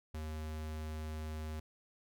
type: tone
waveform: square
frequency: 77.78 Hz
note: D#2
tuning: in tune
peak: -40 dBFS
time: 0.14-1.6 s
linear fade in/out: 5 ms
effects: none